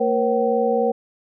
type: tone cluster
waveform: sine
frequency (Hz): 227.4 / 475.6 / 539 / 764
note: A#3 / A#4 / C#5 / G5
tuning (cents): -43 / +35 / -49 / -45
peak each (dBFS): -25 / -19 / -23 / -24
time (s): 0-0.92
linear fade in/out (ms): 10
effects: none